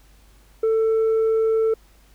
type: tone with tanh clipping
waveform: sine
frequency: 444.6 Hz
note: A4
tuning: 18 cents sharp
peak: -17 dBFS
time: 0.63-1.74 s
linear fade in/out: 5 ms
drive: 2 dB
effects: added 50 Hz sine -51 dBFS peak until 2.14 s + pink hiss -57 dBFS RMS until 2.14 s